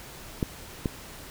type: clicks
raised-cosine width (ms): 3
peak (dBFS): -12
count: 2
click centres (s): 0.428 / 0.858
effects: pink hiss -44 dBFS RMS until 1.3 s